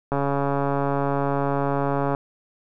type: click train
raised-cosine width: 1 ms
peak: -10 dBFS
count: 285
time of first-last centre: 0.12-2.149 s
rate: 140 Hz
effects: none